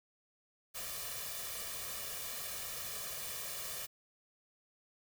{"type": "noise with comb filter", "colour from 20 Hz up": "white", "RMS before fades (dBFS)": -42, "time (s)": [0.74, 3.87], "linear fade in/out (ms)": 20, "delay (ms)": 1.7, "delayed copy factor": 0.7, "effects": []}